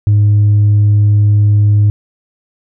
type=tone with tanh clipping; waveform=triangle; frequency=103.83 Hz; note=G#2; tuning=in tune; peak=-6 dBFS; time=0.07-1.9 s; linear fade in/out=0 ms; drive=6 dB; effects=none